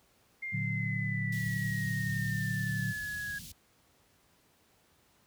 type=exponential sweep; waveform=sine; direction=down; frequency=2119 to 1650 Hz; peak=-35 dBFS; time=0.42-3.39 s; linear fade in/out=10 ms
type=chord; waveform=sine; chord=Bb augmented; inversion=none; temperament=equal with one note detuned; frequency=115.2 / 146.83 / 185 Hz; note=Bb2 / D3 / F#3; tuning=-20 / 0 / 0 cents; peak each=-34 / -36 / -37 dBFS; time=0.52-2.93 s; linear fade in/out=20 ms
type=band-stop noise; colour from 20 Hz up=pink; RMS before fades=-45 dBFS; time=1.32-3.52 s; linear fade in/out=5 ms; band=200 to 3200 Hz; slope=24 dB/octave
effects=pink hiss -67 dBFS RMS until 5.26 s + high-pass 60 Hz 12 dB/octave